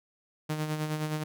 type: tone with tremolo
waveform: sawtooth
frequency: 153.8 Hz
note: D#3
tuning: 20 cents flat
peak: -24 dBFS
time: 0.49-1.24 s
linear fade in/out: 10 ms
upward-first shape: sine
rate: 9.6 Hz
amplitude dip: 50%
effects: none